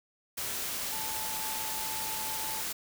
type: tone in noise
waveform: sine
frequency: 875 Hz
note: A5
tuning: 10 cents flat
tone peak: -40 dBFS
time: 0.92-2.61 s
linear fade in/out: 10 ms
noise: white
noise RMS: -35 dBFS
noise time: 0.37-2.73 s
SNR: -8 dB
effects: none